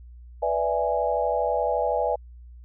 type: chord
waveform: sine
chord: E dominant seventh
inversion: second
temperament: equal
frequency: 493.9 / 587.3 / 659.3 / 830.6 Hz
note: B4 / D5 / E5 / G#5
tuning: 0 / 0 / 0 / 0 cents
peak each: -27 dBFS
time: 0.42-2.16 s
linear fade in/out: 10 ms
effects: added 60 Hz sine -42 dBFS peak until 2.64 s